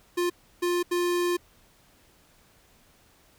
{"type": "tone bursts at uneven times", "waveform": "square", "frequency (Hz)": 351.7, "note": "F4", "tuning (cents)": 12, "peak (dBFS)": -24, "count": 3, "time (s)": [[0.17, 0.3], [0.62, 0.83], [0.91, 1.37]], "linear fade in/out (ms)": 10, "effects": ["pink hiss -60 dBFS RMS until 3.38 s"]}